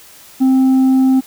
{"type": "tone with tanh clipping", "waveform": "triangle", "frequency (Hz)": 262.4, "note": "C4", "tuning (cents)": 5, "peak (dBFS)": -9, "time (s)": [0.4, 1.21], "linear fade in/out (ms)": 20, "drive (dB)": 8, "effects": ["white hiss -41 dBFS RMS until 1.26 s"]}